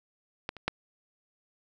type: clicks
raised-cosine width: 0.3 ms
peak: -16 / -28 / -11 dBFS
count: 3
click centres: 0.491 / 0.567 / 0.68 s
effects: none